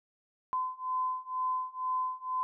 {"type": "beating tone pair", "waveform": "sine", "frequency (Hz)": [1021, 1023.1], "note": ["C6", "C6"], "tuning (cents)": [-43, -39], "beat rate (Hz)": 2.1, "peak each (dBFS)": [-34, -33], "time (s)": [0.53, 2.43], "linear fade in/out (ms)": 0, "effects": []}